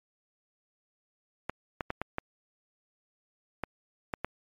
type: clicks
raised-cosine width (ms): 0.5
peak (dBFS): -16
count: 8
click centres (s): 1.496 / 1.808 / 1.904 / 2.016 / 2.184 / 3.637 / 4.138 / 4.246
effects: MP3 64 kbps